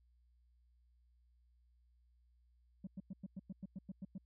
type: tone bursts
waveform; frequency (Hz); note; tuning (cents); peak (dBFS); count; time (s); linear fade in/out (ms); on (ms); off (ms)
sine; 190.2; F#3; +48; -40; 11; 2.84-4.181; 5; 31; 100
effects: tanh soft clip ceiling -41 dBFS + added 60 Hz sine -68 dBFS peak until 4.25 s